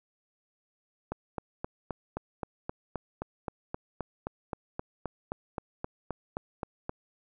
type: click train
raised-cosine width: 1 ms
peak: -19 dBFS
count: 23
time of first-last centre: 1.12-6.894 s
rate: 3.81 Hz
effects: none